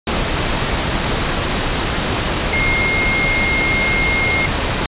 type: tone in noise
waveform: sine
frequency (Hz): 2137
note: C7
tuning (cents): +36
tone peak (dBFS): -16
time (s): 2.53-4.46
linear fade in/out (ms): 2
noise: pink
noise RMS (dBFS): -18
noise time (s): 0.07-4.86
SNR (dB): -1
effects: resampled to 8000 Hz